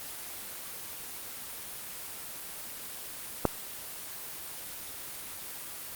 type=click; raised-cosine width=1 ms; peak=-8 dBFS; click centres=3.453 s; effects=white hiss -41 dBFS RMS until 5.95 s + Opus 24 kbps